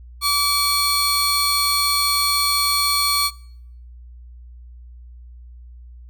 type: tone pair together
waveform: sawtooth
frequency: 1150 / 4334 Hz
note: D6 / C#8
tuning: -37 / -40 cents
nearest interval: octave + major seventh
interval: 2297 cents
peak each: -16 dBFS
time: 0.21-3.31 s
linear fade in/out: 50 ms
effects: noise-tail reverb RT60 0.7 s tail -24 dB re dry + added 60 Hz sine -38 dBFS peak until 6.09 s